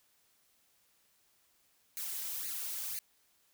blue noise with flanger, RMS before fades -39 dBFS, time 1.97-2.99 s, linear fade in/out 0 ms, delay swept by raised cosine 0.45 to 3.15 ms, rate 2 Hz, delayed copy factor +0.8, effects white hiss -71 dBFS RMS until 3.53 s

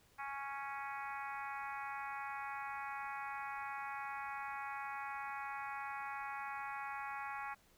harmonic tone, 277.2 Hz, C#4, in tune, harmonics 3 / 4 / 5 / 6 / 7 / 8 / 9, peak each -45 / -47 / -49 / -51 / -52 / -53 / -54 dBFS, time 0.18-7.55 s, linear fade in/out 20 ms, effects pink hiss -69 dBFS RMS until 7.77 s

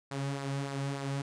sawtooth tone with flanger, 138.59 Hz, C#3, in tune, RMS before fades -35 dBFS, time 0.11-1.22 s, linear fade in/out 5 ms, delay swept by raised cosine 0.31 to 3.01 ms, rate 3.4 Hz, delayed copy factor -0.5, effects resampled to 22050 Hz

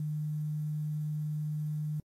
sine tone with quantisation, 151.6 Hz, D#3, 45 cents flat, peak -31 dBFS, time 0-2 s, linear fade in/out 2 ms, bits 10, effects AAC 48 kbps

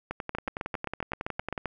two click trains, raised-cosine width 0.5 ms, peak -17 / -16 dBFS, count 17 / 11, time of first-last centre 0.11-1.578 / 0.35-1.657 s, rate 10.9 / 7.65 Hz, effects none

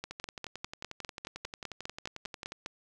two click trains, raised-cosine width 0.2 ms, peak -23 / -20 dBFS, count 28 / 14, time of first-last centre 0.11-2.521 / 0.04-2.661 s, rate 11.2 / 4.96 Hz, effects none

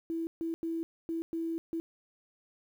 sine tone bursts at uneven times, 329.6 Hz, E4, in tune, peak -31 dBFS, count 6, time 0.1-0.27 / 0.41-0.54 / 0.63-0.83 / 1.09-1.22 / 1.33-1.58 / 1.73-1.8 s, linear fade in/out 0 ms, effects 10-bit

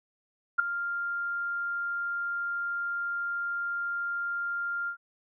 sine tone with ADSR envelope, 1396.9 Hz, F6, in tune, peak -16 dBFS, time 0.58-4.97 s, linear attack 16 ms, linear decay 6 ms, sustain -13 dB, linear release 90 ms, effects none

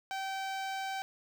sawtooth tone with notch filter, 773 Hz, G5, 24 cents flat, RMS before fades -37 dBFS, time 0.11-1.02 s, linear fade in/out 0 ms, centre 11000 Hz, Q 0.7, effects none

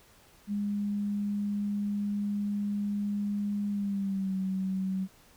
sine tone with pitch glide, 204.5 to 189.71 Hz, G#3 to F#3, -26 to +44 cents, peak -28 dBFS, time 0.47-5.08 s, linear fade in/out 50 ms, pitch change -130 cents, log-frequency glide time 3.69-4.36 s, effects pink hiss -59 dBFS RMS until 5.36 s

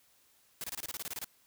white noise bursts, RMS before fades -39 dBFS, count 12, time 0.61-1.244 s, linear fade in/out 0 ms, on 29 ms, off 26 ms, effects white hiss -67 dBFS RMS until 1.46 s

